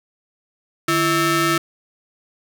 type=ring-modulated tone; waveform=sawtooth; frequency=487.4 Hz; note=B4; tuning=23 cents flat; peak=-9 dBFS; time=0.88-1.58 s; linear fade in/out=5 ms; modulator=823 Hz; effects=none